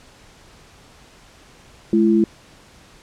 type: tone pair together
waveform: sine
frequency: 212.8 / 336.7 Hz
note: G#3 / E4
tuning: +42 / +37 cents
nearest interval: minor sixth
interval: 795 cents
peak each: -15 dBFS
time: 1.93-2.24 s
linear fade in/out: 2 ms
effects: pink hiss -48 dBFS RMS until 3.02 s + low-pass 8000 Hz 12 dB/octave